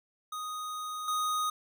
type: tone with level steps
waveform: square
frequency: 1244.5 Hz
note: D#6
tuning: in tune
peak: -36 / -29 dBFS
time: 0.32-1.5 s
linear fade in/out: 5 ms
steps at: 1.08 s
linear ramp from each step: 2 ms
effects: none